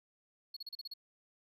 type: tone bursts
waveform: triangle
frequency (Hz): 4344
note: C#8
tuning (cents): -36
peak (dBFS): -40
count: 7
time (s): 0.54-0.938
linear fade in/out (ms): 5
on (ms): 26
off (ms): 36
effects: none